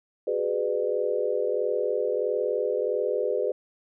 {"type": "chord", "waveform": "sine", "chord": "G# half-diminished seventh", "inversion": "third", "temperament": "just", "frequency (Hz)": [373.8, 415.3, 498.4, 598], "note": ["F#4", "G#4", "B4", "D5"], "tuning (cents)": [18, 0, 16, 31], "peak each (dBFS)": [-32, -28, -27, -31], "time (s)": [0.27, 3.52], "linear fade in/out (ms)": 5, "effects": []}